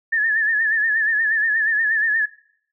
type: tone with vibrato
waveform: sine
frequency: 1758 Hz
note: A6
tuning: 2 cents flat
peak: -16 dBFS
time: 0.12-2.26 s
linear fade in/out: 10 ms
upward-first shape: sine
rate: 8.4 Hz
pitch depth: 77 cents each way
effects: noise-tail reverb RT60 0.7 s tail -22 dB re dry